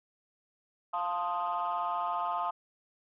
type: chord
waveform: sine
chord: F dominant seventh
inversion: none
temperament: equal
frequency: 698.5 / 880 / 1046.5 / 1244.5 Hz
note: F5 / A5 / C6 / Eb6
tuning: 0 / 0 / 0 / 0 cents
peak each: -34 dBFS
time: 0.93-2.51 s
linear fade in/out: 10 ms
effects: tanh soft clip ceiling -24 dBFS